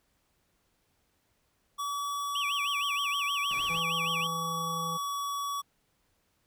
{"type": "tone with pitch glide", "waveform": "square", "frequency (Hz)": [1141, 1133.8], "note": ["C#6", "C#6"], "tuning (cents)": [50, 39], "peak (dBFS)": -32, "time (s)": [1.78, 5.62], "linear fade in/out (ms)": 20, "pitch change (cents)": -11, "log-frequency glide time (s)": [2.1, 4.15]}
{"type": "tone with vibrato", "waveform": "sine", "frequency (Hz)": 2746, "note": "F7", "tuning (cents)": -30, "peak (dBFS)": -30, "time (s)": [2.35, 4.27], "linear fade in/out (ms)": 5, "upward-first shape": "sine", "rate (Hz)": 6.4, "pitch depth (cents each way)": 290}
{"type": "low-pass noise", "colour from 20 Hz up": "pink", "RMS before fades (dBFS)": -48, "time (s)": [3.5, 3.8], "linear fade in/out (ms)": 10, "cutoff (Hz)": 6300, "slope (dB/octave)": 12}
{"type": "harmonic tone", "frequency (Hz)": 166.5, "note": "E3", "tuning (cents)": 18, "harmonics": [1, 3, 5, 7], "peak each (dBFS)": [-38, -43, -45, -46], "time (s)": [3.69, 4.98], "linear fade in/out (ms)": 20}
{"effects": ["pink hiss -73 dBFS RMS until 6.46 s"]}